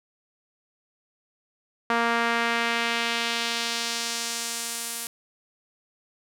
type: tone with band-pass filter sweep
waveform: sawtooth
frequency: 233.1 Hz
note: A#3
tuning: in tune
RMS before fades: -27 dBFS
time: 1.9-5.07 s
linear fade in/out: 2 ms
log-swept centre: 1300 to 11000 Hz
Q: 1.1
effects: none